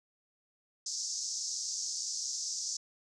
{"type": "band-pass noise", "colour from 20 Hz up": "pink", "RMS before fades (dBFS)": -37, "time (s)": [0.86, 2.77], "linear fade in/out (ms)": 5, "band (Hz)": [5100, 6900], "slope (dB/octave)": 48, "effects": []}